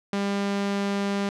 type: tone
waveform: sawtooth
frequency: 199.9 Hz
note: G3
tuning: 34 cents sharp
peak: -20 dBFS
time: 0.13-1.29 s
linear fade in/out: 2 ms
effects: low-pass 6000 Hz 12 dB/octave